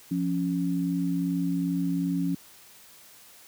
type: tone pair together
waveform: sine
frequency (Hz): 174.63 / 277.2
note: F3 / C#4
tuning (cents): 0 / 0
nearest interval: minor sixth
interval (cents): 800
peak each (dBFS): -27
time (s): 0.11-2.35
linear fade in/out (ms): 5
effects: white hiss -52 dBFS RMS until 3.47 s + high-pass 60 Hz 12 dB/octave